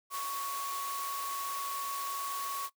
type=tone in noise; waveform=sine; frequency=1113 Hz; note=C#6; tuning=7 cents sharp; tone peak=-35 dBFS; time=0.1-2.7 s; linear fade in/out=50 ms; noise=white; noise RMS=-41 dBFS; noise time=0.1-2.7 s; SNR=+3 dB; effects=noise-tail reverb RT60 0.1 s tail -19 dB re dry + high-pass 400 Hz 12 dB/octave